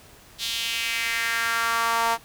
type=tone with high-pass filter sweep; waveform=sawtooth; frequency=230 Hz; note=A#3; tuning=23 cents flat; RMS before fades=-25 dBFS; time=0.38-2.18 s; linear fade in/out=50 ms; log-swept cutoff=3700 to 850 Hz; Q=2.8; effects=pink hiss -50 dBFS RMS until 2.24 s